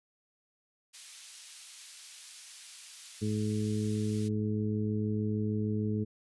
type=high-pass noise; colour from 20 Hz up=pink; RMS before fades=-49 dBFS; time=0.93-4.29 s; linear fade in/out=20 ms; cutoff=3300 Hz; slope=12 dB/octave
type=harmonic tone; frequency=106.5 Hz; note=G#2; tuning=44 cents sharp; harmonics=1 / 2 / 3 / 4; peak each=-32 / -32 / -39 / -38 dBFS; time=3.21-6.05 s; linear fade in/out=20 ms
effects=resampled to 24000 Hz